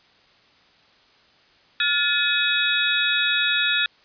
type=tone cluster; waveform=sine; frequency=1419 / 1729 / 2539 / 3388 / 3784 Hz; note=F6 / A6 / D#7 / G#7 / A#7; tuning=+27 / -31 / +34 / +34 / +25 cents; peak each=-25 dBFS; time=1.8-3.86 s; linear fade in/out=2 ms; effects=white hiss -56 dBFS RMS until 4.04 s + resampled to 11025 Hz